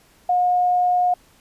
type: tone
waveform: sine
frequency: 719 Hz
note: F#5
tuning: 50 cents flat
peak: -15 dBFS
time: 0.29-1.14 s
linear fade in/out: 5 ms
effects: pink hiss -55 dBFS RMS until 1.4 s + resampled to 32000 Hz